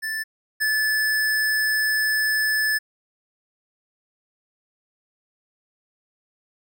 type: tone pair in turn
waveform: square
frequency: 1760 / 1734.8 Hz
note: A6 / A6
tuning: 0 / -25 cents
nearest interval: unison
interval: 25 cents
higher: first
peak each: -26 / -20 dBFS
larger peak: second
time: 0.02-0.24 / 0.6-2.79 s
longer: second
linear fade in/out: 20 ms
effects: none